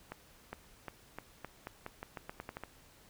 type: accelerating click train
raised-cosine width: 0.5 ms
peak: -26 dBFS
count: 14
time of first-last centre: 0.12-2.636 s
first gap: 410 ms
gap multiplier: 0.86
effects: pink hiss -61 dBFS RMS until 3.09 s